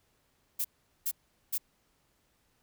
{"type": "noise bursts", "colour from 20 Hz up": "violet", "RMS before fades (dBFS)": -31, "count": 3, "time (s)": [0.59, 1.581], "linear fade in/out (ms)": 10, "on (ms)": 57, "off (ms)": 410, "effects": ["pink hiss -72 dBFS RMS until 2.62 s"]}